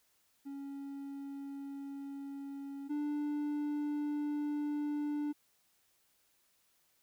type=tone pair in turn; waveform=triangle; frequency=278.1 / 294.6 Hz; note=C#4 / D4; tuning=+6 / +6 cents; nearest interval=minor second; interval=100 cents; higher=second; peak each=-39 / -31 dBFS; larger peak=second; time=0.45-2.89 / 2.89-5.33 s; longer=neither; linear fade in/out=20 ms; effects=white hiss -73 dBFS RMS until 7.02 s